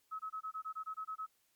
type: tone bursts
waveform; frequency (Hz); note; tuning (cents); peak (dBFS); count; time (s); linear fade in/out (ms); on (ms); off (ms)
sine; 1285; E6; -45; -38; 11; 0.11-1.265; 20; 85; 22
effects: white hiss -75 dBFS RMS until 1.55 s + MP3 96 kbps